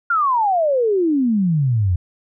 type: exponential sweep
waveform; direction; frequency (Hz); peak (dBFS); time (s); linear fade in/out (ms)
sine; down; 1428 to 84.4; -14; 0.1-1.96; 5
effects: none